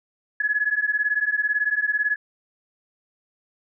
sine beating tone pair, 1686 / 1704 Hz, G#6 / G#6, +26 / +44 cents, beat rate 18 Hz, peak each -23 dBFS, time 0.4-2.16 s, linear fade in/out 5 ms, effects none

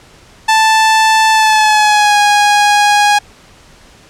sawtooth tone with pitch glide, 880 to 825.8 Hz, A5 to G#5, 0 to -10 cents, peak -3 dBFS, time 0.48-3.19 s, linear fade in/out 10 ms, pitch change -110 cents, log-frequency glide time 1.32-2.17 s, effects pink hiss -42 dBFS RMS until 4.09 s + low-pass 8000 Hz 12 dB/octave

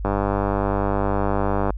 click train, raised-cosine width 1 ms, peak -8 dBFS, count 166, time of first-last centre 0.05-1.705 s, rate 99.7 Hz, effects added 50 Hz sine -26 dBFS peak until 1.77 s

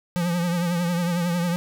square tone with vibrato, 173.7 Hz, F3, 9 cents flat, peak -22 dBFS, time 0.16-1.56 s, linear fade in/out 0 ms, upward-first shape triangle, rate 11 Hz, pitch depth 69 cents each way, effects none

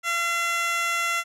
15% pulse tone with high-pass filter, 682 Hz, F5, 41 cents flat, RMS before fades -25 dBFS, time 0.03-1.24 s, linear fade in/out 50 ms, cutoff 1400 Hz, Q 1.1, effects low-pass 11000 Hz 12 dB/octave

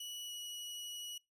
sawtooth tone with pitch glide, 2941 to 2922 Hz, F#7 to F#7, -11 to -22 cents, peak -40 dBFS, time 0-1.18 s, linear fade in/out 5 ms, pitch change -11 cents, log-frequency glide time 0.26-0.32 s, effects noise-tail reverb RT60 0.2 s tail -23 dB re dry + resampled to 32000 Hz

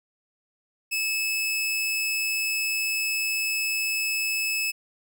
sawtooth tone, 2602 Hz, E7, 23 cents flat, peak -21 dBFS, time 0.91-4.72 s, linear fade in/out 20 ms, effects none

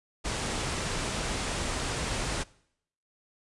pink low-pass noise, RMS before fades -32 dBFS, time 0.24-2.44 s, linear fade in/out 20 ms, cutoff 9900 Hz, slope 48 dB/octave, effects noise-tail reverb RT60 0.7 s tail -22 dB re dry + resampled to 24000 Hz

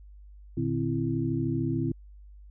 sine tone cluster, 115.9 / 149.4 / 261 / 333.2 Hz, A#2 / D3 / C4 / E4, -10 / +30 / -4 / +19 cents, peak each -31 dBFS, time 0.57-1.92 s, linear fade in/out 5 ms, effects added 50 Hz sine -46 dBFS peak until 2.5 s

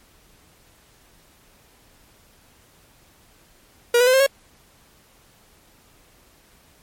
45% pulse tone with pitch steps, 477.5 / 494.6 / 512.4 / 530.7 / 549.8 Hz, A#4 / B4 / C5 / C5 / C#5, +42 / +3 / -36 / +24 / -14 cents, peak -13 dBFS, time 3.94-4.265 s, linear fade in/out 5 ms, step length 65 ms, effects pink hiss -55 dBFS RMS until 6.82 s + MP3 64 kbps

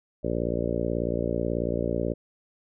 harmonic tone, 58.27 Hz, A#1, in tune, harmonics 1 / 2 / 3 / 4 / 5 / 6 / 7 / 8 / 9 / 10, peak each -34 / -34 / -34 / -34 / -34 / -34 / -34 / -34 / -34 / -34 dBFS, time 0.23-2.14 s, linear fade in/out 20 ms, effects none

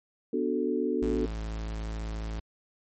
sine chord, B minor seventh, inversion none, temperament equal, 246.9 / 293.7 / 370 / 440 Hz, B3 / D4 / F#4 / A4, 0 / 0 / 0 / 0 cents, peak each -31 dBFS, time 0.33-1.26 s, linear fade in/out 5 ms
45% pulse tone, 54.3 Hz, A1, 22 cents flat, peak -32 dBFS, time 1.02-2.4 s, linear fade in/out 5 ms
effects MP3 32 kbps

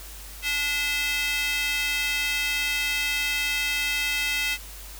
square tone with high-pass filter, 290.1 Hz, D4, 21 cents flat, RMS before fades -26 dBFS, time 0.42-4.58 s, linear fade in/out 50 ms, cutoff 2400 Hz, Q 3, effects added 50 Hz sine -41 dBFS peak until 4.99 s + white hiss -43 dBFS RMS until 4.99 s

